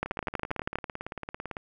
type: two click trains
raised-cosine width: 0.5 ms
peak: -13 / -20 dBFS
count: 10 / 28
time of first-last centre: 0.03-0.756 / 0.06-1.568 s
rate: 12.4 / 17.9 Hz
effects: none